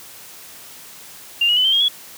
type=tone with pitch steps; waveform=sine; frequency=2794 / 2901 / 3012 / 3127 / 3247 / 3371 Hz; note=F7 / F#7 / F#7 / G7 / G#7 / G#7; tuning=0 / -35 / +30 / -5 / -40 / +25 cents; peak=-13 dBFS; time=1.41-1.884 s; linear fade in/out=5 ms; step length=79 ms; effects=white hiss -40 dBFS RMS until 2.17 s + high-pass 80 Hz 12 dB/octave